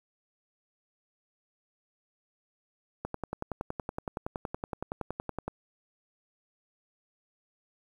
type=click train; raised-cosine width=1 ms; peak=-19 dBFS; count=27; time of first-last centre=3.05-5.48 s; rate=10.7 Hz; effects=9-bit